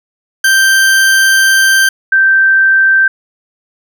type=tone pair in turn; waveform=40% pulse / sine; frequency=1568 / 1561.6 Hz; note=G6 / G6; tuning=0 / -7 cents; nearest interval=unison; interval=7 cents; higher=first; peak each=-5 dBFS; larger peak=neither; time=0.44-1.89 / 2.12-3.08 s; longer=first; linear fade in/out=5 ms; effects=none